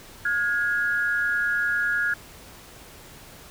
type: tone pair together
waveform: sine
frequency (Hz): 1431.5 / 1661.2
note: F6 / G#6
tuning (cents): +42 / 0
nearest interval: minor third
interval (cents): 258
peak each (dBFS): -24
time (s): 0.25-2.14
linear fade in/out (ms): 5
effects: pink hiss -46 dBFS RMS until 3.5 s